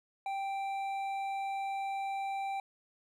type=tone with hard clipping; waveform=triangle; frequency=784 Hz; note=G5; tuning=in tune; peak=-35 dBFS; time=0.26-2.6 s; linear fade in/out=2 ms; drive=11 dB; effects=none